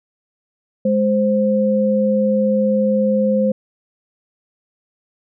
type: tone pair together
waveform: sine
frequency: 208.2 / 522.5 Hz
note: G#3 / C5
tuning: +5 / -2 cents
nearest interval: octave + major third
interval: 1593 cents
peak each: -16 dBFS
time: 0.85-3.52 s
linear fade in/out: 5 ms
effects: none